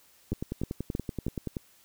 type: two click trains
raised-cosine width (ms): 3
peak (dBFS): -19 / -17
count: 14 / 4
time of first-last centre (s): 0.33-1.568 / 0.32-1.266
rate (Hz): 10.5 / 3.17
effects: white hiss -61 dBFS RMS until 1.84 s